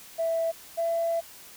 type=tone pair in turn; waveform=sine; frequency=659.3 / 669.3 Hz; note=E5 / E5; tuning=0 / +26 cents; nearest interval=unison; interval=26 cents; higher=second; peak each=-23 dBFS; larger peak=neither; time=0.18-0.52 / 0.77-1.21 s; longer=second; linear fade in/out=20 ms; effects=tanh soft clip ceiling -19 dBFS + white hiss -48 dBFS RMS until 1.56 s